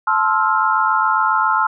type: chord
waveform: sine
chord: F major seventh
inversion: first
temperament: just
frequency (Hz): 873.1 / 1047.7 / 1309.6 / 1396.9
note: A5 / C6 / E6 / F6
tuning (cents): -14 / +2 / -12 / 0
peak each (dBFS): -19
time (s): 0.07-1.67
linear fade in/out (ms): 5
effects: none